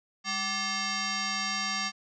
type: tone with frequency modulation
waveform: sine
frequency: 1733 Hz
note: A6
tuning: 27 cents flat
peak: -28 dBFS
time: 0.24-1.92 s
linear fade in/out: 50 ms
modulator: 968 Hz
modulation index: 4.5
effects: none